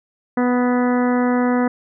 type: harmonic tone with a mistuned harmonic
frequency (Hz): 246.9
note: B3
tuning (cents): 0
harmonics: 1 / 2 / 3 / 4 / 5 / 6 / 7 / 8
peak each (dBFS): -16 / -22 / -26 / -28 / -30 / -32 / -33 / -34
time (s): 0.37-1.68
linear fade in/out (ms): 5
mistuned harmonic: 5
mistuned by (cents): +16
effects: none